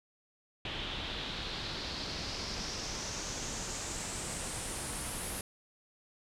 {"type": "noise with low-pass filter sweep", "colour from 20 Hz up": "pink", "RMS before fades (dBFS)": -39, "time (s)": [0.65, 5.41], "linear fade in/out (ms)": 2, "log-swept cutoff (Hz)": [3200, 11000], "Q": 3.8, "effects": []}